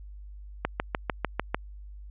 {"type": "click train", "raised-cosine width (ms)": 0.5, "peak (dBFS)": -10, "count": 7, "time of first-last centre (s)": [0.65, 1.546], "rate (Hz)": 6.7, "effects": ["added 50 Hz sine -41 dBFS peak until 2.1 s", "resampled to 8000 Hz"]}